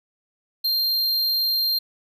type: tone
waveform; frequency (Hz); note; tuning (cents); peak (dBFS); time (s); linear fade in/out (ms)
square; 4186; C8; 0; -20; 0.64-1.79; 10
effects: none